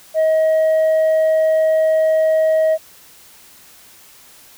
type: tone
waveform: sine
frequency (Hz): 634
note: D#5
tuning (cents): +32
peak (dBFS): -9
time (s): 0.14-2.78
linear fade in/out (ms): 50
effects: tanh soft clip ceiling -11 dBFS + white hiss -45 dBFS RMS until 4.57 s